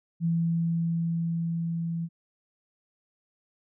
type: tone with level ramp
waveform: sine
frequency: 167 Hz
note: E3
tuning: 23 cents sharp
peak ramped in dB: -22 to -28 dBFS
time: 0.2-2.09 s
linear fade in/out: 50 ms
effects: none